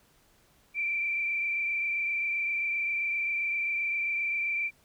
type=tone with frequency modulation; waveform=sine; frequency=2349 Hz; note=D7; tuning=in tune; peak=-27 dBFS; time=0.74-4.71 s; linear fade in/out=50 ms; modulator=27.6 Hz; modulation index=1.6; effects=pink hiss -64 dBFS RMS until 4.84 s